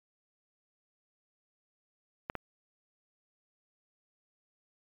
clicks, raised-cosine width 0.5 ms, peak -19 dBFS, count 2, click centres 2.299 / 2.353 s, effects MP3 96 kbps

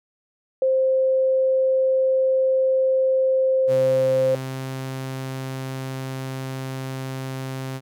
sine tone, 525 Hz, C5, 6 cents sharp, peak -16 dBFS, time 0.62-4.35 s, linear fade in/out 2 ms
sawtooth tone with pitch glide, 130.81 to 132.18 Hz, C3 to C3, 0 to +18 cents, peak -24 dBFS, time 3.67-7.81 s, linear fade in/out 50 ms, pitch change +18 cents, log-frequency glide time 4.12-4.56 s
effects none

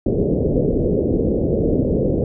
white low-pass noise, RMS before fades -18 dBFS, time 0.06-2.24 s, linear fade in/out 2 ms, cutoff 520 Hz, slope 48 dB/octave, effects none

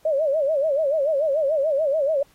sine tone with vibrato, 590 Hz, D5, 8 cents sharp, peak -18 dBFS, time 0.05-2.23 s, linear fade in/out 5 ms, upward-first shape sine, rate 6.9 Hz, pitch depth 160 cents each way, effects pink hiss -59 dBFS RMS until 2.34 s + AAC 48 kbps

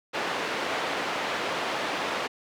pink band-pass noise, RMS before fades -30 dBFS, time 0.13-2.28 s, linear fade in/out 20 ms, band 410 to 3100 Hz, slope 12 dB/octave, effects none

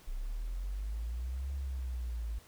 sine linear two-way sweep, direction up then down, 30.46 to 69.3 to 53.7 Hz, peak -34 dBFS, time 0.07-2.39 s, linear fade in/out 10 ms, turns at 1.53 s, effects pink hiss -59 dBFS RMS until 2.47 s

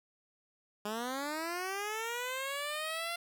10% pulse linear sweep, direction up, 203.9 to 692 Hz, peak -27 dBFS, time 0.85-3.16 s, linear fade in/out 5 ms, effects none

